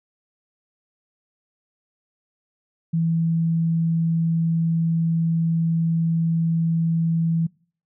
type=tone; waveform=sine; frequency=164.81 Hz; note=E3; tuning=in tune; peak=-18 dBFS; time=2.93-7.47 s; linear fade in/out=10 ms; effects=noise-tail reverb RT60 0.5 s tail -25 dB re dry